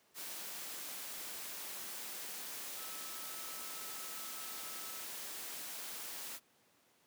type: tone in noise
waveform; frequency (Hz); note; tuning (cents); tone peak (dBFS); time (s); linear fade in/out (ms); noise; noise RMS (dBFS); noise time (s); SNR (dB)
sine; 1300; E6; -24; -55; 2.76-5.05; 50; white; -45; 0.14-6.4; -13
effects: pink hiss -70 dBFS RMS until 7.06 s + high-pass 200 Hz 12 dB/octave